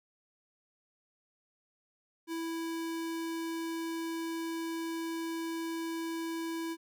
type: tone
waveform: square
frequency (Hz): 329.6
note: E4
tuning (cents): 0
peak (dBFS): -35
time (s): 2.27-6.77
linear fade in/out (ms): 50
effects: none